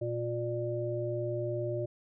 harmonic tone, 118.7 Hz, A#2, 32 cents sharp, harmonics 1 / 3 / 5, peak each -35 / -35 / -35 dBFS, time 0.01-1.86 s, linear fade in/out 10 ms, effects none

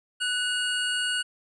square tone pair together, 1484 / 2869 Hz, F#6 / F7, +5 / +46 cents, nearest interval major seventh, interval 1141 cents, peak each -29 / -28 dBFS, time 0.2-1.23 s, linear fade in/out 20 ms, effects resampled to 24000 Hz

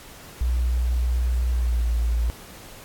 sine tone with pitch glide, 61 to 57.81 Hz, B1 to A#1, -21 to -14 cents, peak -19 dBFS, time 0.41-2.3 s, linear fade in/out 0 ms, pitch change -93 cents, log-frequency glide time 1.51-1.87 s, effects pink hiss -44 dBFS RMS until 2.84 s + AAC 64 kbps

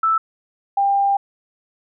sine tone pair in turn, 1318.5 / 796.3 Hz, E6 / G5, 0 / +27 cents, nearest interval major sixth, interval 873 cents, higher first, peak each -14 dBFS, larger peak neither, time 0.03-0.18 / 0.77-1.17 s, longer second, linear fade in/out 5 ms, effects none

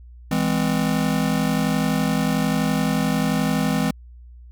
square chord, E augmented, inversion none, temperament just, 164.81 / 206 / 257.5 Hz, E3 / G#3 / B#3, 0 / -14 / -28 cents, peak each -24 dBFS, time 0.31-3.91 s, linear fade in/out 5 ms, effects added 60 Hz sine -40 dBFS peak until 4.51 s

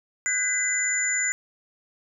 sine tone cluster, 1485 / 1603 / 2013 / 7030 Hz, F#6 / G6 / B6 / A8, +6 / +38 / +33 / -2 cents, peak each -33 / -33 / -26 / -25 dBFS, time 0.26-1.32 s, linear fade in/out 0 ms, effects none

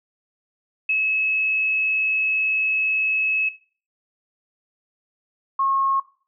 sine tone pair in turn, 2582 / 1085.6 Hz, E7 / C#6, -37 / -36 cents, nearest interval octave + minor third, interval 1499 cents, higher first, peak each -18 dBFS, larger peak neither, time 0.89-3.49 / 5.59-6 s, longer first, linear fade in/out 5 ms, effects noise-tail reverb RT60 0.4 s tail -17 dB re dry

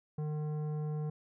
sine tone with tanh clipping, 151.6 Hz, D#3, 45 cents flat, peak -35 dBFS, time 0.18-1.1 s, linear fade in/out 5 ms, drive 12 dB, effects none

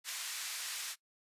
white band-pass noise, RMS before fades -41 dBFS, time 0.04-0.96 s, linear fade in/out 50 ms, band 1400 to 8500 Hz, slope 12 dB/octave, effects noise-tail reverb RT60 0.1 s tail -20 dB re dry + resampled to 32000 Hz

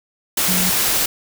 sine tone in noise, 183.3 Hz, F#3, 16 cents flat, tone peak -21 dBFS, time 0.48-0.7 s, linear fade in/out 5 ms, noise white, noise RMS -18 dBFS, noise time 0.37-1.06 s, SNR -6 dB, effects none

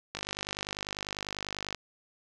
click train, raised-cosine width 0.2 ms, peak -17 dBFS, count 81, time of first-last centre 0.15-1.747 s, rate 50.1 Hz, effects none

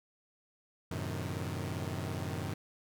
sawtooth chord, F# diminished seventh, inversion none, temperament equal with one note detuned, 92.5 / 110 / 129.68 / 155.56 Hz, F#2 / A2 / C3 / Eb3, 0 / 0 / -15 / 0 cents, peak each -35 / -38 / -38 / -37 dBFS, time 0.91-2.54 s, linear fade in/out 5 ms, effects none

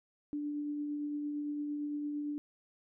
sine tone with tremolo, 293.7 Hz, D4, in tune, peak -33 dBFS, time 0.33-2.38 s, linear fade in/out 0 ms, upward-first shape triangle, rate 8.8 Hz, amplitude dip 25%, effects none

